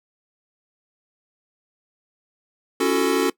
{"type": "chord", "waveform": "square", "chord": "F# minor seventh", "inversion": "second", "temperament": "equal with one note detuned", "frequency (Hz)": [277.2, 337.5, 370, 440], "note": ["C#4", "E4", "F#4", "A4"], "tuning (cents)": [0, 41, 0, 0], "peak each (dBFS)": [-24, -27, -23, -23], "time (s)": [2.8, 3.3], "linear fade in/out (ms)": 5, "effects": ["noise-tail reverb RT60 0.1 s tail -21 dB re dry"]}